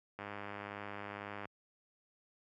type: click train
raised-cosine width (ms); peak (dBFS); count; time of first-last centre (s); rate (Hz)
0.5; -28; 130; 0.19-1.455; 102
effects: high-pass 80 Hz 12 dB/octave